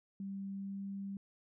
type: tone with pitch glide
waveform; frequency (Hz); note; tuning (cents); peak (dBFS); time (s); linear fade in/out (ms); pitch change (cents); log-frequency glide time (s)
sine; 196 to 197.14; G3 to G3; 0 to +10; -39; 0.2-1.17; 2; +10; 0.52-0.82
effects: none